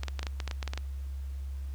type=clicks; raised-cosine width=0.2 ms; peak=-18 dBFS; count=12; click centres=0.034 / 0.083 / 0.193 / 0.23 / 0.268 / 0.402 / 0.477 / 0.512 / 0.628 / 0.677 / 0.735 / 0.776 s; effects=added 68 Hz sine -34 dBFS peak until 1.74 s + pink hiss -60 dBFS RMS until 1.74 s